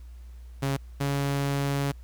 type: tone pair in turn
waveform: sawtooth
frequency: 137.4 / 140.21 Hz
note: C#3 / C#3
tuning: -15 / +20 cents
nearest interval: unison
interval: 35 cents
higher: second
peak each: -21 dBFS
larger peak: neither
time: 0.62-0.77 / 1-1.92 s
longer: second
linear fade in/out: 10 ms
effects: added 60 Hz sine -41 dBFS peak until 2.03 s + pink hiss -63 dBFS RMS until 2.03 s